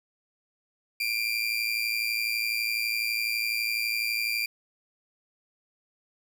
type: tone with amplitude modulation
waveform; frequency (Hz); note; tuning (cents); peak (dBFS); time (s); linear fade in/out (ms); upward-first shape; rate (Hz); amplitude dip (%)
30% pulse; 2376; D7; +20; -21; 1-4.46; 5; sine; 112; 65
effects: none